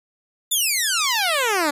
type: exponential sweep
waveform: 10% pulse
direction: down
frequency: 3632 to 279.6 Hz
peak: -10 dBFS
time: 0.51-1.71 s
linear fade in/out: 10 ms
effects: resampled to 32000 Hz